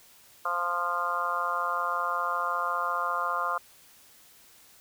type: harmonic tone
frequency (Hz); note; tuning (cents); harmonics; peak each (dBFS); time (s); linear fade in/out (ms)
174.6; F3; 0; 3 / 4 / 5 / 6 / 7 / 8; -38 / -36 / -41 / -31 / -30 / -34; 0.45-3.58; 5
effects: white hiss -56 dBFS RMS until 4.8 s